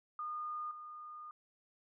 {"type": "tone with level steps", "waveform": "sine", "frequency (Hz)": 1221, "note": "D#6", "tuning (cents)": -33, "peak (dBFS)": [-38, -46], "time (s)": [0.19, 1.31], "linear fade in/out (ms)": 2, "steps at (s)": 0.71, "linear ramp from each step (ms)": 2, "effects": []}